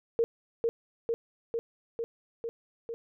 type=tone with echo; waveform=sine; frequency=461.6 Hz; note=A#4; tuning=17 cents flat; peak=-22 dBFS; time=0.19-0.24 s; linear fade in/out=0 ms; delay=450 ms; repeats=6; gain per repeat=-2 dB; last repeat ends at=2.94 s; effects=none